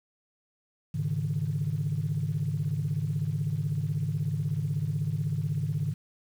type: chord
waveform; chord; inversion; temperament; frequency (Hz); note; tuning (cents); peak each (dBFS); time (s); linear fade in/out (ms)
sine; Ab suspended fourth; none; equal with one note detuned; 103.83 / 139.39 / 155.56; Ab2 / Db3 / Eb3; 0 / +10 / 0; -32 / -30 / -29; 0.94-5.94; 10
effects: tanh soft clip ceiling -20 dBFS + 9-bit